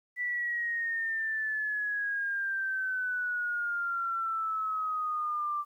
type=exponential sweep; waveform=sine; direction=down; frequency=1975.5 to 1174.7 Hz; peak=-29 dBFS; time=0.16-5.65 s; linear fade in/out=50 ms; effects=11-bit